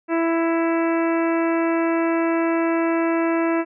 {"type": "harmonic tone with a mistuned harmonic", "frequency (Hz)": 331.4, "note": "E4", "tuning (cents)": 9, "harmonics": [1, 2, 3, 4, 5, 6, 7, 8], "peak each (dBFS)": [-19, -25, -29, -31, -33, -35, -36, -37], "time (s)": [0.08, 3.65], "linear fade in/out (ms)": 50, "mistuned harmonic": 7, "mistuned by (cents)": -22, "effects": []}